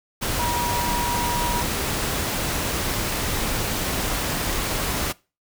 sine tone in noise, 960 Hz, B5, 49 cents flat, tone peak -24 dBFS, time 0.38-1.63 s, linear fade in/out 20 ms, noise pink, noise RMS -25 dBFS, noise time 0.21-5.13 s, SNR -2 dB, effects noise-tail reverb RT60 0.3 s tail -22 dB re dry

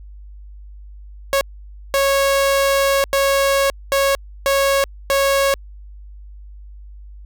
sawtooth tone bursts at uneven times, 551 Hz, C#5, 11 cents flat, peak -10 dBFS, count 6, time 1.33-1.41 / 1.94-3.04 / 3.13-3.7 / 3.92-4.15 / 4.46-4.84 / 5.1-5.54 s, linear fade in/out 0 ms, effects added 50 Hz sine -35 dBFS peak until 7.25 s

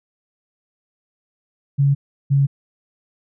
sine tone pair in turn, 140 / 139.03 Hz, C#3 / C#3, +18 / +5 cents, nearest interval unison, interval 13 cents, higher first, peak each -12 dBFS, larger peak neither, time 1.78-1.95 / 2.3-2.47 s, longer neither, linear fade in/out 20 ms, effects none

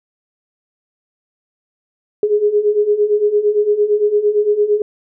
sine beating tone pair, 411.2 / 420 Hz, G#4 / G#4, -17 / +19 cents, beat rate 8.8 Hz, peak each -17 / -13 dBFS, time 2.23-4.82 s, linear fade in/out 2 ms, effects none

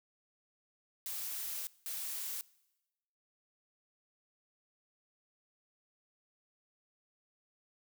blue noise bursts at uneven times, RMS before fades -40 dBFS, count 2, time 1.06-1.67 / 1.86-2.41 s, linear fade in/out 0 ms, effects noise-tail reverb RT60 1.0 s tail -22 dB re dry

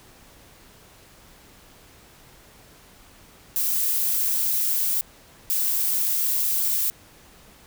violet noise bursts at uneven times, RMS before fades -23 dBFS, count 2, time 3.56-5.01 / 5.5-6.9 s, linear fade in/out 0 ms, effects pink hiss -51 dBFS RMS until 7.66 s

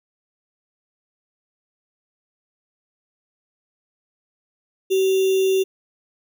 sine tone with sample-and-hold, 381.4 Hz, G4, 47 cents flat, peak -15 dBFS, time 4.9-5.64 s, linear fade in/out 20 ms, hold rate 3150 Hz, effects none

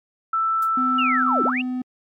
sine tone, 1325 Hz, E6, 9 cents sharp, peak -18 dBFS, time 0.33-1.5 s, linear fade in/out 5 ms
violet noise with exponential decay, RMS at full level -31 dBFS, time 0.62-0.72 s, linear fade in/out 5 ms, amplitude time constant 20 ms
triangle tone with pitch glide, 254.2 to 252.7 Hz, C4 to B3, -50 to +40 cents, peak -21 dBFS, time 0.77-1.82 s, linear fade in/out 5 ms, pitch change -10 cents, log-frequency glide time 1.25-1.51 s
sine linear two-way sweep, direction down then up, 2928 to 204.7 to 2928 Hz, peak -22 dBFS, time 0.98-1.62 s, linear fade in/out 10 ms, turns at 1.44 s
effects MP3 64 kbps

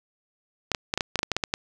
clicks, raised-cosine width 0.2 ms, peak -7 dBFS, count 12, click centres 0.717 / 0.748 / 0.939 / 0.976 / 1.008 / 1.157 / 1.191 / 1.231 / 1.317 / 1.366 / 1.438 / 1.539 s, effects none

